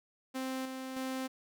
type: tone with tremolo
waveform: sawtooth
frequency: 261.6 Hz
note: C4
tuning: in tune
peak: -31 dBFS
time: 0.34-1.28 s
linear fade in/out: 20 ms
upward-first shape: square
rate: 1.6 Hz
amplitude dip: 40%
effects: none